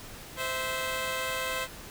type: tone pair together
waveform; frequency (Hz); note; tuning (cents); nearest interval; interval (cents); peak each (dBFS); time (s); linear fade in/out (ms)
10% pulse; 519.1 / 654; C5 / E5; -14 / -14; major third; 400; -23 / -27; 0.36-1.68; 50
effects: pink hiss -45 dBFS RMS until 1.9 s